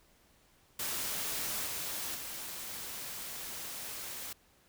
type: noise with level steps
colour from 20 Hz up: white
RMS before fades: -36 / -38 / -42 dBFS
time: 0.79-4.33 s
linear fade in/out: 5 ms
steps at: 1.65 / 2.14 s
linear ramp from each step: 20 ms
effects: pink hiss -66 dBFS RMS until 4.68 s